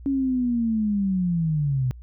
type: linear sweep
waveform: sine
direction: down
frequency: 278.3 to 123.47 Hz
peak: -20 dBFS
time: 0.06-1.91 s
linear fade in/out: 0 ms
effects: added 60 Hz sine -39 dBFS peak until 2.02 s